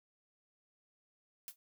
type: noise with exponential decay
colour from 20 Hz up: blue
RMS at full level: -40 dBFS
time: 1.48-1.56 s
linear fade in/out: 1 ms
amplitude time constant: 17 ms
effects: none